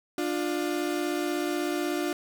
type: tone pair together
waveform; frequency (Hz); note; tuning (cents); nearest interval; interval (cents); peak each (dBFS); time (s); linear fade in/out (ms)
35% pulse; 297.3 / 353.6; D4 / F4; +21 / +22; minor third; 301; -28; 0.18-2.13; 2
effects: none